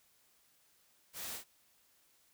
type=noise with echo; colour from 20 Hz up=white; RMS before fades=-44 dBFS; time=1.13-1.4 s; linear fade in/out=50 ms; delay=45 ms; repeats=1; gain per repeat=-4 dB; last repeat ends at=1.445 s; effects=white hiss -70 dBFS RMS until 2.33 s